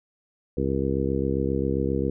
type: harmonic tone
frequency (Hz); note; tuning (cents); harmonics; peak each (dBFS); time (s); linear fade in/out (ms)
67.5; C#2; -45; 1 / 2 / 3 / 4 / 5 / 6 / 7; -30 / -30 / -30 / -30 / -30 / -30 / -30; 0.57-2.1; 5
effects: none